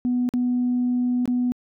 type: tone with dropouts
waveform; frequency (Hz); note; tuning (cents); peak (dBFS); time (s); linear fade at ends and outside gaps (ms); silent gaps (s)
sine; 246.9; B3; 0; -18; 0.05-1.52; 0; 0.29-0.338 / 1.256-1.277
effects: tanh soft clip ceiling -15 dBFS